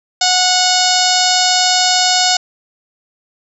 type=harmonic tone; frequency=733 Hz; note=F#5; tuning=16 cents flat; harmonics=1 / 2 / 3 / 4 / 5 / 6 / 7 / 8 / 9 / 10; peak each=-16 / -22 / -25 / -21 / -20 / -18 / -17 / -24 / -23 / -21 dBFS; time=0.21-2.37 s; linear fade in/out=5 ms; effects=none